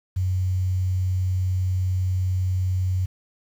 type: tone with quantisation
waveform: sine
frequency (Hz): 92.5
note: F#2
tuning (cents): 0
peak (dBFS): -20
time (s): 0.16-3.06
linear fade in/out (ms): 10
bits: 8
effects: none